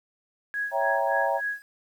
sine tone with tremolo, 1661.2 Hz, G#6, in tune, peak -25 dBFS, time 0.54-1.62 s, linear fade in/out 0 ms, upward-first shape sine, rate 3.5 Hz, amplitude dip 95%
sine chord, C# diminished seventh, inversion none, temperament equal with one note detuned, 554.4 / 659.3 / 784 / 938.3 Hz, C#5 / E5 / G5 / Bb5, 0 / 0 / 0 / +11 cents, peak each -28 dBFS, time 0.71-1.41 s, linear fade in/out 50 ms
effects 9-bit

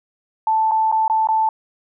sine tone with dropouts, 880 Hz, A5, in tune, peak -14 dBFS, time 0.47-1.49 s, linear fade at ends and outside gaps 2 ms, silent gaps 0.712-0.717 / 0.916-0.924 / 1.08-1.098 / 1.272-1.287 s, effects none

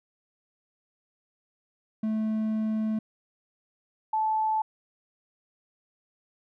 triangle / sine tone pair in turn, 217.9 / 871.6 Hz, A3 / A5, -17 / -17 cents, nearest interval 2 octaves, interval 2400 cents, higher second, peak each -23 dBFS, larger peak neither, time 2.03-2.99 / 4.13-4.62 s, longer first, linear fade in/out 5 ms, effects none

